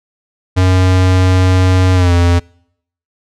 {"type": "tone with pitch glide", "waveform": "square", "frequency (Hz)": [92.5, 86.81], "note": ["F#2", "F2"], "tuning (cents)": [0, -10], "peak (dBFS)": -8, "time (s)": [0.56, 2.4], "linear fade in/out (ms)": 20, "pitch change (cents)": -110, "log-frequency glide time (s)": [1.94, 2.13], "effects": ["noise-tail reverb RT60 0.7 s tail -26 dB re dry", "low-pass 7000 Hz 12 dB/octave"]}